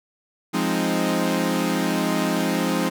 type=chord; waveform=sawtooth; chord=F minor seventh; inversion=none; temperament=equal; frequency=174.61 / 207.7 / 261.6 / 311.1 Hz; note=F3 / Ab3 / C4 / Eb4; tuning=0 / 0 / 0 / 0 cents; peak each=-22 dBFS; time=0.53-2.9 s; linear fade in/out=20 ms; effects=none